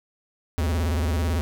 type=tone with vibrato; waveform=square; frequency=80 Hz; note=D#2; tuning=49 cents sharp; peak=-22 dBFS; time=0.58-1.41 s; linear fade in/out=0 ms; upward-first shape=square; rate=18 Hz; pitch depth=150 cents each way; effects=none